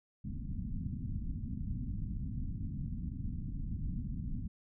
pink low-pass noise, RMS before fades -38 dBFS, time 0.24-4.48 s, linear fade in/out 10 ms, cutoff 250 Hz, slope 48 dB/octave, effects none

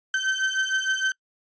35% pulse beating tone pair, 1540 / 1546.5 Hz, G6 / G6, -31 / -24 cents, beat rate 6.5 Hz, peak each -24 dBFS, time 0.14-1.12 s, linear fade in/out 2 ms, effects noise-tail reverb RT60 0.1 s tail -25 dB re dry + resampled to 16000 Hz

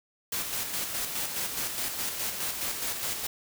white noise with tremolo, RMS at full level -31 dBFS, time 0.32-3.27 s, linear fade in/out 5 ms, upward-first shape square, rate 4.8 Hz, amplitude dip 40%, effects none

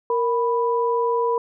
sine tone pair together, 466.2 / 987.1 Hz, A#4 / B5, 0 / -1 cents, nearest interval octave + minor second, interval 1299 cents, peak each -20 / -22 dBFS, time 0.1-1.38 s, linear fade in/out 2 ms, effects none

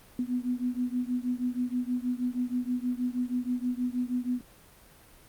sine beating tone pair, 245.4 / 251.7 Hz, B3 / B3, -11 / +33 cents, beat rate 6.3 Hz, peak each -30 / -31 dBFS, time 0.19-4.41 s, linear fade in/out 2 ms, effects pink hiss -55 dBFS RMS until 5.28 s + Opus 32 kbps

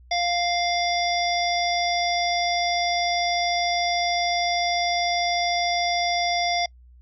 harmonic tone, 698.5 Hz, F5, in tune, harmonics 1 / 3 / 5 / 7 / 8, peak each -23 / -28 / -30 / -31 / -32 dBFS, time 0.11-6.66 s, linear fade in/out 5 ms, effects noise-tail reverb RT60 0.1 s tail -26 dB re dry + added 61 Hz sine -47 dBFS peak until 7.01 s

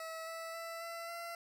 20% pulse tone with pitch steps, 648 / 655.9 / 663.9 / 672 / 680.2 Hz, E5 / E5 / E5 / E5 / F5, -30 / -9 / +12 / +33 / -46 cents, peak -37 dBFS, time 0-1.35 s, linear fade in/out 2 ms, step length 270 ms, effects none

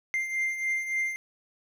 triangle beating tone pair, 2093 / 2096.5 Hz, C7 / C7, 0 / +3 cents, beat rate 3.5 Hz, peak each -33 / -26 dBFS, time 0.14-1.16 s, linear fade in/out 0 ms, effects none

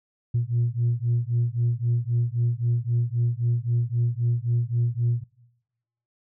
sine beating tone pair, 117.2 / 121 Hz, A#2 / B2, +10 / -35 cents, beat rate 3.8 Hz, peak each -23 dBFS, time 0.34-5.24 s, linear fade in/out 10 ms, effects noise-tail reverb RT60 1.0 s tail -23 dB re dry + tanh soft clip ceiling -16 dBFS

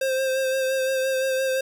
square tone with vibrato, 527 Hz, C5, 12 cents sharp, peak -22 dBFS, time 0.01-1.61 s, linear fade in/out 5 ms, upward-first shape sine, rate 5.8 Hz, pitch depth 23 cents each way, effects 9-bit

